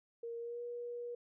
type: tone with pitch glide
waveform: sine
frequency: 466.2 to 479.9 Hz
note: A#4 to B4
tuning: 0 to -50 cents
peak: -40 dBFS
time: 0.23-1.15 s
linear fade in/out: 5 ms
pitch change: +50 cents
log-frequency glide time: 0.38-0.62 s
effects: none